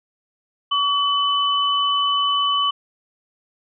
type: tone pair together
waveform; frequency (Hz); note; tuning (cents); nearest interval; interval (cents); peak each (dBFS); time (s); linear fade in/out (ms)
sine; 1138 / 3003; C#6 / F#7; +45 / +25; octave + perfect fourth; 1680; -19 / -20; 0.71-2.71; 10
effects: none